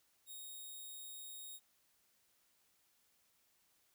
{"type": "tone", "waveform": "5% pulse", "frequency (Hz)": 3744, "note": "A#7", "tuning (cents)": 7, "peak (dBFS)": -40, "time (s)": [0.26, 1.6], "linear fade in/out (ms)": 50, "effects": ["white hiss -75 dBFS RMS until 3.94 s"]}